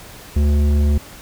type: tone with tanh clipping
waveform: triangle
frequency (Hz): 73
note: D2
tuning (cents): -10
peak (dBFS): -14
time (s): 0.36-0.98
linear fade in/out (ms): 5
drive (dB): 16
effects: pink hiss -39 dBFS RMS until 1.21 s